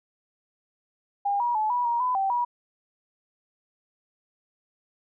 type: tone with pitch steps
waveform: sine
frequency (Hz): 806 / 959 / 861 / 976 / 945 / 1003 / 777 / 966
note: G5 / A#5 / A5 / B5 / A#5 / B5 / G5 / B5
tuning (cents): +48 / +49 / -38 / -21 / +23 / +26 / -16 / -39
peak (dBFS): -22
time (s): 1.25-2.45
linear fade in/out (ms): 10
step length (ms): 150
effects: none